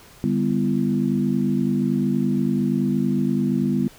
sine tone cluster, 148.3 / 200.7 / 249.5 / 334.9 Hz, D3 / G3 / B3 / E4, +17 / +41 / +18 / +27 cents, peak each -26 / -22 / -22 / -28 dBFS, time 0.24-3.88 s, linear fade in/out 0 ms, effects pink hiss -48 dBFS RMS until 3.98 s

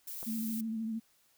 violet noise, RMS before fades -42 dBFS, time 0.07-0.61 s, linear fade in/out 5 ms
clicks, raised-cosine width 1 ms, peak -33 / -43 dBFS, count 2, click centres 0.229 / 0.235 s
sine tone with vibrato, 222.8 Hz, A3, 22 cents sharp, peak -33 dBFS, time 0.26-1 s, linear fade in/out 20 ms, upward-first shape sine, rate 13 Hz, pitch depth 37 cents each way
effects white hiss -69 dBFS RMS until 1.37 s

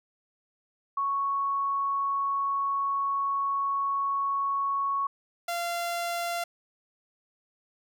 sine / sawtooth tone pair in turn, 1108.7 / 689.3 Hz, C#6 / F5, 0 / -23 cents, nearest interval minor sixth, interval 823 cents, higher first, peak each -25 dBFS, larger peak neither, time 0.97-5.07 / 5.48-6.44 s, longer first, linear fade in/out 5 ms, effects none

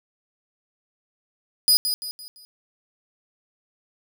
sawtooth tone with echo, 4952 Hz, D#8, 9 cents flat, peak -11 dBFS, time 1.68-1.77 s, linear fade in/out 0 ms, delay 170 ms, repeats 4, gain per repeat -8 dB, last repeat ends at 2.45 s, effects none

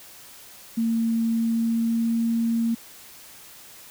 sine tone with pitch glide, 227.9 to 229.9 Hz, A#3 to A#3, -39 to -24 cents, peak -20 dBFS, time 0.77-2.75 s, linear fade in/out 10 ms, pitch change +15 cents, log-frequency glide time 1.26-2.17 s, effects white hiss -46 dBFS RMS until 3.9 s

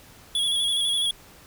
square tone with vibrato, 3361 Hz, G#7, 20 cents sharp, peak -22 dBFS, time 0.35-1.11 s, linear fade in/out 2 ms, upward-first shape square, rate 12 Hz, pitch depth 33 cents each way, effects pink hiss -50 dBFS RMS until 1.46 s

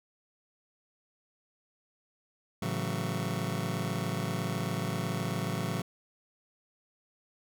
sawtooth chord, F# minor seventh, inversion first, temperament just, 111 / 138.75 / 166.5 / 185 Hz, A2 / C#3 / E3 / F#3, +16 / +2 / +18 / 0 cents, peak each -32 dBFS, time 2.62-5.82 s, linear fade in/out 5 ms, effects none

